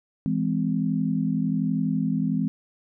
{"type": "chord", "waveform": "sine", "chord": "E augmented", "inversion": "none", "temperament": "just", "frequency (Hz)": [164.81, 206, 257.5], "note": ["E3", "G#3", "B#3"], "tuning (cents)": [0, -14, -28], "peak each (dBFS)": -26, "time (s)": [0.26, 2.48], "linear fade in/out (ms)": 0, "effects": []}